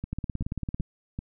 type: two click trains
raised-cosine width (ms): 5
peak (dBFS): -20 / -18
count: 4 / 13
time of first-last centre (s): 0.04-1.189 / 0.13-0.8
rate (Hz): 2.61 / 17.9
effects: none